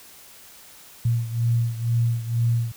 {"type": "beating tone pair", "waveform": "sine", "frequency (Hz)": [116.54, 118.64], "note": ["A#2", "A#2"], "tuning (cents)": [0, 31], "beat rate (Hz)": 2.1, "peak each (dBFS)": [-21, -25], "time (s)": [1.05, 2.72], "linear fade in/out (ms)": 5, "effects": ["white hiss -47 dBFS RMS until 2.76 s"]}